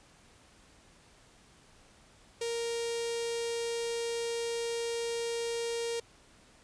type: tone with notch filter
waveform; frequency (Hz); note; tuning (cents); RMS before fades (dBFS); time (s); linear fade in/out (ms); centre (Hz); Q
sawtooth; 466.2; A#4; 0; -34; 2.41-6; 5; 1200; 0.57
effects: pink hiss -60 dBFS RMS until 6.63 s + resampled to 22050 Hz